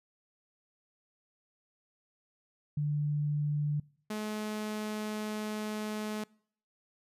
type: tone pair in turn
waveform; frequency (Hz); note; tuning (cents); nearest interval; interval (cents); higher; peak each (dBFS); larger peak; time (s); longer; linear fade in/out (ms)
sine / sawtooth; 147.7 / 213.3; D3 / G#3; +10 / +46; tritone; 636; second; -28 / -30; first; 2.77-3.8 / 4.1-6.24; second; 5
effects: noise-tail reverb RT60 0.6 s tail -25 dB re dry + resampled to 32000 Hz